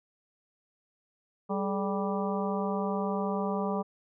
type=harmonic tone with a mistuned harmonic; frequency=196 Hz; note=G3; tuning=in tune; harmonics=1 / 2 / 3 / 4 / 5 / 6; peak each=-31 / -34 / -36 / -37 / -38 / -39 dBFS; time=1.49-3.83 s; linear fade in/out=20 ms; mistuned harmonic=2; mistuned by=+130 cents; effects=none